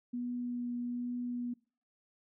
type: tone with vibrato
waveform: sine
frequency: 243.3 Hz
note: B3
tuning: 26 cents flat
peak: -34 dBFS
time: 0.13-1.54 s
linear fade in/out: 10 ms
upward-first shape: triangle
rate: 1.2 Hz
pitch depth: 11 cents each way
effects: noise-tail reverb RT60 0.4 s tail -23 dB re dry